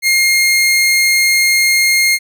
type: tone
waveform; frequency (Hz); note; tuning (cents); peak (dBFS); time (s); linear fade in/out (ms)
sawtooth; 2131; C7; +31; -6; 0.02-2.19; 50
effects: none